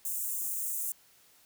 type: high-pass noise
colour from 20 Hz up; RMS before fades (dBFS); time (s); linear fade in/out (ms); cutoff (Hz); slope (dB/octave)
white; -34; 0.05-0.92; 2; 6900; 48
effects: white hiss -62 dBFS RMS until 1.45 s